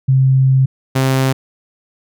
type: tone pair in turn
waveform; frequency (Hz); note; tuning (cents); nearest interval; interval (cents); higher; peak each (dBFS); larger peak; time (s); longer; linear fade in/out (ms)
sine / sawtooth; 132.5 / 132.5; C3 / C3; +22 / +22; unison; 0; neither; -8; neither; 0.08-0.66 / 0.95-1.33; first; 10
effects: none